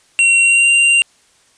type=tone with pitch glide; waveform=square; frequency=2739 to 2774 Hz; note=F7 to F7; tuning=-34 to -12 cents; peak=-9 dBFS; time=0.19-1.02 s; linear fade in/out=0 ms; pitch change=+22 cents; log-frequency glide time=0.4-0.69 s; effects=white hiss -53 dBFS RMS until 1.57 s + resampled to 22050 Hz